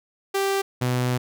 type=tone pair in turn; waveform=sawtooth; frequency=392 / 124.94 Hz; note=G4 / B2; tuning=0 / +20 cents; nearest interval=octave + minor sixth; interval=1980 cents; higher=first; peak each=-17 dBFS; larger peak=neither; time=0.34-0.62 / 0.81-1.18 s; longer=second; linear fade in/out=10 ms; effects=none